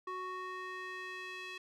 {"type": "tone with band-pass filter sweep", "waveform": "square", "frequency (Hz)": 370, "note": "F#4", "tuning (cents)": 0, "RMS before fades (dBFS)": -43, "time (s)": [0.07, 1.58], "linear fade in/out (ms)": 5, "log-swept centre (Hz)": [1100, 2700], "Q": 1.9, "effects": []}